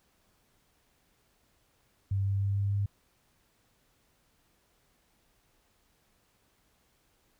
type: tone with pitch steps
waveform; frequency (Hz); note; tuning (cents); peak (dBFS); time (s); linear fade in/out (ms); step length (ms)
sine; 98 / 98.62 / 99.25 / 99.89 / 100.52; G2 / G2 / G2 / G2 / G2; 0 / +11 / +22 / +33 / +44; -26; 2.11-2.86; 5; 150
effects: pink hiss -70 dBFS RMS until 7.39 s